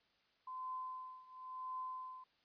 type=tone with tremolo; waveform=sine; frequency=1027 Hz; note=C6; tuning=33 cents flat; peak=-40 dBFS; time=0.47-2.24 s; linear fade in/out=5 ms; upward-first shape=triangle; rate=0.95 Hz; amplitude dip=90%; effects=white hiss -75 dBFS RMS until 2.44 s + resampled to 11025 Hz